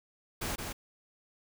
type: noise with echo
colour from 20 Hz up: pink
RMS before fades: -35 dBFS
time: 0.41-0.56 s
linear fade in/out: 10 ms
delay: 170 ms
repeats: 1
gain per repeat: -4 dB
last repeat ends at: 0.73 s
effects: none